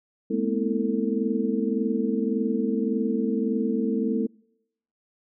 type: tone cluster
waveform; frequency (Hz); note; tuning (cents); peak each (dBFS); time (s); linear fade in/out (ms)
sine; 211.5 / 233.3 / 255 / 323.6 / 448; G#3 / A#3 / C4 / E4 / A4; +32 / +2 / -44 / -32 / +31; -27 / -28 / -29 / -30 / -29; 0.3-4.27; 10
effects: noise-tail reverb RT60 0.8 s tail -26 dB re dry